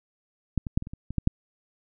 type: clicks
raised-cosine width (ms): 5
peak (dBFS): -11 / -20 / -9 / -22 / -27 / -25 / -21 / -12 / -7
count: 9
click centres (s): 0.577 / 0.668 / 0.775 / 0.824 / 0.871 / 0.935 / 1.106 / 1.183 / 1.274
effects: none